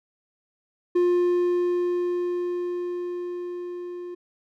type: tone with level ramp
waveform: triangle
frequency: 353.7 Hz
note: F4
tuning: 22 cents sharp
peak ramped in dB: -15 to -31 dBFS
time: 0.95-4.15 s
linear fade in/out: 10 ms
effects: none